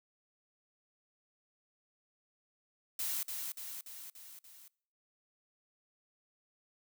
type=noise with echo; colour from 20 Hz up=blue; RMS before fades=-36 dBFS; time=2.99-3.23 s; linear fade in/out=2 ms; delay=290 ms; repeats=5; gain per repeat=-4 dB; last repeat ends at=4.68 s; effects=noise-tail reverb RT60 0.6 s tail -25 dB re dry